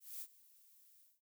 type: noise with ADSR envelope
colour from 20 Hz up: violet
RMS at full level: -45 dBFS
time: 0-1.21 s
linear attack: 210 ms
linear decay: 58 ms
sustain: -21 dB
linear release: 200 ms
effects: noise-tail reverb RT60 0.1 s tail -21 dB re dry